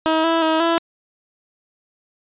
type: tone with pitch steps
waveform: 15% pulse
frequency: 318.6 / 329.3 / 318.7 / 333.7 Hz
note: D#4 / E4 / D#4 / E4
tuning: +41 / -2 / +42 / +21 cents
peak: -9 dBFS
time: 0.06-0.78 s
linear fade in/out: 0 ms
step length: 180 ms
effects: resampled to 8000 Hz